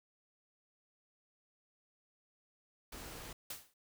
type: noise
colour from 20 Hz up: pink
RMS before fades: -48 dBFS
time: 2.92-3.33 s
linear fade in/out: 5 ms
type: noise with exponential decay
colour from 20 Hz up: white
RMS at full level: -40 dBFS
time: 3.5-3.74 s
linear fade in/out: 5 ms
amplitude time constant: 52 ms
effects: none